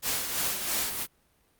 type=noise with tremolo; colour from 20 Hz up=white; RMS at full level=-28 dBFS; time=0.02-1.07 s; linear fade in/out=50 ms; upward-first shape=sine; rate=3 Hz; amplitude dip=50%; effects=pink hiss -67 dBFS RMS until 1.59 s + Opus 48 kbps